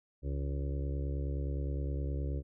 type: harmonic tone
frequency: 69.6 Hz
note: C#2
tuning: 8 cents sharp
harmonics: 1 / 2 / 4 / 5 / 6 / 7 / 8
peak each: -33 / -39 / -45 / -47 / -49 / -50 / -51 dBFS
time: 0.22-2.43 s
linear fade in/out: 50 ms
effects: none